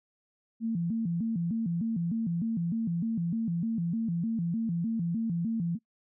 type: tone with vibrato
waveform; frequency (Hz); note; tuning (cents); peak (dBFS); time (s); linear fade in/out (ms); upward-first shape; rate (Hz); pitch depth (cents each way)
sine; 196; G3; 0; -27; 0.6-5.79; 50; square; 3.3; 250
effects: noise-tail reverb RT60 0.1 s tail -23 dB re dry